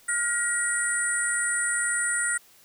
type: tone cluster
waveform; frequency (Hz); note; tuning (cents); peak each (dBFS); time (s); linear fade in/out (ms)
sine; 1423 / 1902 / 8080 / 9100; F6 / A#6 / B8 / C#9; +32 / +34 / +39 / +44; -29; 0.08-2.38; 10
effects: white hiss -56 dBFS RMS until 2.64 s